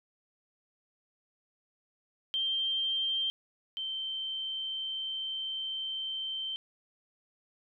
sine tone pair in turn, 3154 / 3114 Hz, G7 / G7, +10 / -12 cents, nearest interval unison, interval 22 cents, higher first, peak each -28 / -33 dBFS, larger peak first, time 2.34-3.3 / 3.77-6.56 s, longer second, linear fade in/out 0 ms, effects none

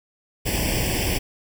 pink noise with comb filter, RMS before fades -23 dBFS, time 0.45-1.19 s, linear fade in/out 20 ms, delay 0.38 ms, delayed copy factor +0.95, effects none

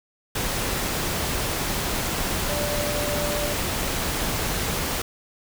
sine tone in noise, 587.3 Hz, D5, in tune, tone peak -28 dBFS, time 2.49-3.53 s, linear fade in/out 5 ms, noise pink, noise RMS -26 dBFS, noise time 0.35-5.02 s, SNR -5 dB, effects none

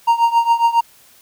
triangle tone with tremolo, 930 Hz, A#5, 4 cents flat, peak -6 dBFS, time 0.07-0.81 s, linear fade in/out 10 ms, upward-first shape triangle, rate 7.3 Hz, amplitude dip 90%, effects white hiss -49 dBFS RMS until 1.21 s

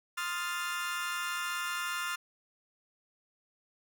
30% pulse chord, F dominant seventh, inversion second, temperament equal, 1046.5 / 1244.5 / 1396.9 / 1760 Hz, C6 / Eb6 / F6 / A6, 0 / 0 / 0 / 0 cents, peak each -38 / -38 / -33 / -38 dBFS, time 0.17-2.16 s, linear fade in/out 10 ms, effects none

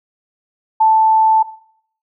sine tone, 880 Hz, A5, in tune, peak -8 dBFS, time 0.8-1.43 s, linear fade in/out 10 ms, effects noise-tail reverb RT60 0.6 s tail -17 dB re dry

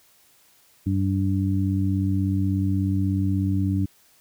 harmonic tone, 96.5 Hz, G2, 27 cents flat, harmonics 1 / 2 / 3, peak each -22 / -26 / -26 dBFS, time 0.86-3.86 s, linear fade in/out 10 ms, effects white hiss -58 dBFS RMS until 4.2 s

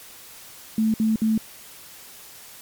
sine tone bursts, 220 Hz, A3, in tune, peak -17 dBFS, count 3, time 0.78-1.378 s, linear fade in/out 2 ms, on 160 ms, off 59 ms, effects white hiss -44 dBFS RMS until 2.61 s + MP3 96 kbps

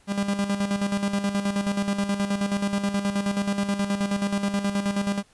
45% pulse tone with tremolo, 200.2 Hz, G3, 37 cents sharp, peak -21 dBFS, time 0.07-5.23 s, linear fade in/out 50 ms, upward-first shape square, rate 9.4 Hz, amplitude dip 60%, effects pink hiss -59 dBFS RMS until 5.33 s + resampled to 24000 Hz

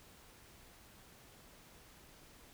silence, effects pink hiss -60 dBFS RMS until 2.53 s

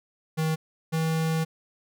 square tone pair in turn, 158.6 / 160.91 Hz, D#3 / E3, +33 / -41 cents, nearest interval unison, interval 26 cents, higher second, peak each -24 dBFS, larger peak neither, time 0.37-0.56 / 0.92-1.45 s, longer second, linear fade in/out 20 ms, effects none

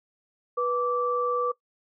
sine tone pair together, 490 / 1165.4 Hz, B4 / D6, -14 / -14 cents, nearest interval octave + minor third, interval 1500 cents, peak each -26 dBFS, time 0.57-1.52 s, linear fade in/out 10 ms, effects noise-tail reverb RT60 0.1 s tail -19 dB re dry

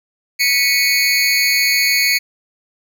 25% pulse tone with amplitude modulation, 2217 Hz, C#7, in tune, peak -5 dBFS, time 0.39-2.19 s, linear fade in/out 20 ms, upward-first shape sine, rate 254 Hz, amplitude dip 90%, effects none

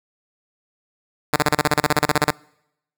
5% pulse tone bursts, 149.6 Hz, D3, 32 cents sharp, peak -3 dBFS, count 16, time 1.33-2.308 s, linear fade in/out 5 ms, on 33 ms, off 30 ms, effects noise-tail reverb RT60 0.8 s tail -26 dB re dry

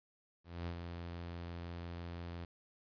sawtooth tone with ADSR envelope, 85.9 Hz, F2, 28 cents flat, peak -34 dBFS, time 0.44-2.45 s, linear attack 230 ms, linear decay 75 ms, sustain -5 dB, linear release 4 ms, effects resampled to 11025 Hz + 12-bit

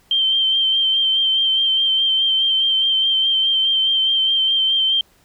sine tone with vibrato, 3136 Hz, G7, in tune, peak -14 dBFS, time 0.11-5.01 s, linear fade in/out 2 ms, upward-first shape sine, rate 4.8 Hz, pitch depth 25 cents each way, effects pink hiss -56 dBFS RMS until 5.24 s

